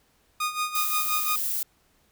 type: tone with tremolo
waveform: sawtooth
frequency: 1232 Hz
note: D#6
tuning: 17 cents flat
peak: -20 dBFS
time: 0.4-1.36 s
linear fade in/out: 5 ms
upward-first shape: sine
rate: 5.7 Hz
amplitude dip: 75%
type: noise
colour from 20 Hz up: violet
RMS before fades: -28 dBFS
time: 0.75-1.63 s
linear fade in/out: 2 ms
effects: pink hiss -65 dBFS RMS until 2.11 s